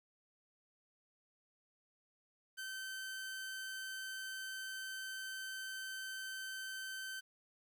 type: tone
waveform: sawtooth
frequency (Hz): 1542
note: G6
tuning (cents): -29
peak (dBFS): -39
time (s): 2.57-7.21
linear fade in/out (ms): 20
effects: 12-bit